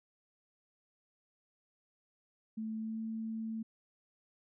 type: tone with pitch glide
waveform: sine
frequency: 220 to 222.7 Hz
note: A3 to A3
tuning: 0 to +21 cents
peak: -36 dBFS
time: 2.57-3.63 s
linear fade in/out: 10 ms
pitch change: +21 cents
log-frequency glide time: 2.78-3.01 s
effects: none